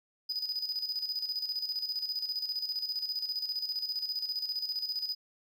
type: tone with tremolo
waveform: triangle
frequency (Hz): 4978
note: D#8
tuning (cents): 0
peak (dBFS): -29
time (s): 0.29-5.15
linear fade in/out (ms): 10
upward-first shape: square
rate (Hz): 15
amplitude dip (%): 60
effects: none